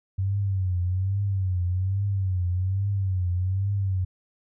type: tone with vibrato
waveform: sine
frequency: 94.5 Hz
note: F#2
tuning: 37 cents sharp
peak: -22 dBFS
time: 0.18-4.05 s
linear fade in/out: 10 ms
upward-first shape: triangle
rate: 1.2 Hz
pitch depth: 120 cents each way
effects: none